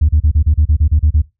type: tone bursts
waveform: sine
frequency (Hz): 76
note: D#2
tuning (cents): -40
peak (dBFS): -6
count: 11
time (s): 0.01-1.219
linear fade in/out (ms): 10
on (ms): 79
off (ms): 34
effects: noise-tail reverb RT60 0.2 s tail -19 dB re dry + tanh soft clip ceiling -4 dBFS